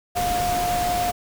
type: tone in noise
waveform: sine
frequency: 710 Hz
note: F5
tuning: 28 cents sharp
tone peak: -21 dBFS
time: 0.15-1.12 s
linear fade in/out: 20 ms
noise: pink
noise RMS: -28 dBFS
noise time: 0.15-1.12 s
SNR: +4 dB
effects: none